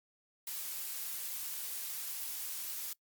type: noise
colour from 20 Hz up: blue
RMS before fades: -40 dBFS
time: 0.47-2.93 s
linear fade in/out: 2 ms
effects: noise-tail reverb RT60 0.1 s tail -23 dB re dry + Opus 48 kbps